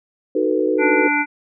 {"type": "chord", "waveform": "sine", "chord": "B dominant seventh", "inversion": "first", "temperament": "just", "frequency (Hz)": [308.7, 370.4, 444.5, 493.9], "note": ["D#4", "F#4", "A4", "B4"], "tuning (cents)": [-14, 2, 18, 0], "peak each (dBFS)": -21, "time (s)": [0.35, 1.08], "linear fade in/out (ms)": 5}
{"type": "harmonic tone", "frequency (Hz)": 293.4, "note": "D4", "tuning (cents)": -2, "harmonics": [1, 3, 5, 7, 8], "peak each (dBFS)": [-22, -22, -22, -22, -22], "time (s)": [0.78, 1.26], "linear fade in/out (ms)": 50}
{"effects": []}